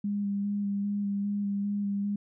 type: tone with vibrato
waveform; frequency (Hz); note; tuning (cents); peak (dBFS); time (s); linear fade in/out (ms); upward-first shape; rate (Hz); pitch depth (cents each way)
sine; 202.1; G#3; -47; -27; 0.04-2.16; 5; square; 2.5; 14
effects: none